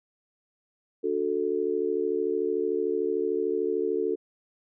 sine chord, D major, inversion none, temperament just, 293.7 / 367.1 / 440.5 Hz, D4 / F#4 / A4, 0 / -14 / +2 cents, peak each -33 / -28 / -27 dBFS, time 1.03-4.16 s, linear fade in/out 20 ms, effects none

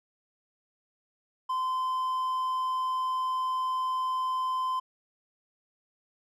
triangle tone, 1030 Hz, C6, 28 cents flat, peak -25 dBFS, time 1.49-4.8 s, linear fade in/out 10 ms, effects none

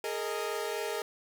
sawtooth chord, Ab suspended second, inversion none, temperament equal with one note detuned, 415.3 / 459.2 / 622.3 Hz, Ab4 / Bb4 / Eb5, 0 / -26 / 0 cents, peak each -32 / -32 / -35 dBFS, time 0.04-1.02 s, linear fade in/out 2 ms, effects none

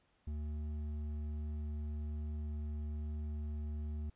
sine tone with hard clipping, 75.1 Hz, D2, 39 cents sharp, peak -39 dBFS, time 0.27-4.1 s, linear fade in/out 5 ms, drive 7 dB, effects pink hiss -74 dBFS RMS until 4.15 s + resampled to 8000 Hz

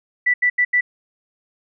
sine tone bursts at uneven times, 1971 Hz, B6, 4 cents flat, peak -13 dBFS, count 4, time 0.26-0.34 / 0.42-0.5 / 0.58-0.65 / 0.73-0.81 s, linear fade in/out 10 ms, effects none

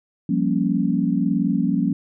sine chord, G half-diminished seventh, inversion third, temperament equal, 174.61 / 196 / 233.1 / 277.2 Hz, F3 / G3 / Bb3 / Db4, 0 / 0 / 0 / 0 cents, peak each -23 dBFS, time 0.29-1.93 s, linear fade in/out 5 ms, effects none

